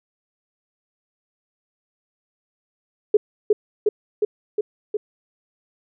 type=tone with echo; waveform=sine; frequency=420.6 Hz; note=G#4; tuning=22 cents sharp; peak=-9 dBFS; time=3.14-3.17 s; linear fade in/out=5 ms; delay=360 ms; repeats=5; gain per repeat=-2 dB; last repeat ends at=4.97 s; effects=none